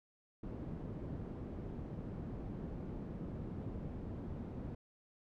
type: low-pass noise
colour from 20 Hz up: white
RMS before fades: -44 dBFS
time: 0.43-4.75 s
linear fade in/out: 5 ms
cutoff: 240 Hz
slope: 12 dB/octave
effects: none